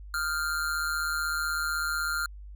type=tone with amplitude modulation; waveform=square; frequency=1396.9 Hz; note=F6; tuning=in tune; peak=-25 dBFS; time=0.14-2.26 s; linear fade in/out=2 ms; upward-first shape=sine; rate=156 Hz; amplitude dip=70%; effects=added 50 Hz sine -41 dBFS peak until 2.55 s